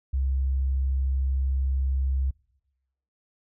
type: tone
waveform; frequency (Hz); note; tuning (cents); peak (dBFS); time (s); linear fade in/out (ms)
sine; 66.6; C2; +31; -22; 0.13-2.31; 10
effects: noise-tail reverb RT60 1.0 s tail -26 dB re dry